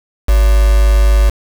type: tone with quantisation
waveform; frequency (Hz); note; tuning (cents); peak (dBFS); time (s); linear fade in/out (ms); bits
sine; 51.91; G#1; 0; -6; 0.28-1.3; 10; 3
effects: none